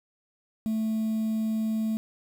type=tone; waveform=sine; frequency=220 Hz; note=A3; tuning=in tune; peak=-22 dBFS; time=0.66-1.97 s; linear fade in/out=0 ms; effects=tanh soft clip ceiling -24 dBFS + 8-bit